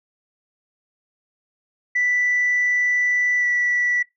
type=tone with pitch glide; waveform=sine; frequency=1975.5 to 1957.3 Hz; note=B6 to B6; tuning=0 to -16 cents; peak=-16 dBFS; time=1.95-4.03 s; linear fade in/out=10 ms; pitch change=-16 cents; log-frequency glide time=3.38-3.46 s; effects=noise-tail reverb RT60 0.2 s tail -23 dB re dry + tanh soft clip ceiling -13 dBFS